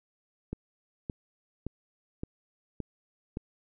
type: click train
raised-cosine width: 3 ms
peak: -21 dBFS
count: 6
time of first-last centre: 0.53-3.371 s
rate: 1.76 Hz
effects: none